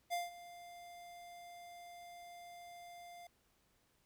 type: tone with ADSR envelope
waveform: square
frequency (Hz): 698.5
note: F5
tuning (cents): 0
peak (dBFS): -35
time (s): 0.1-3.27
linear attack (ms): 32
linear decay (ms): 170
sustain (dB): -17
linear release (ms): 3
effects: pink hiss -75 dBFS RMS until 4.05 s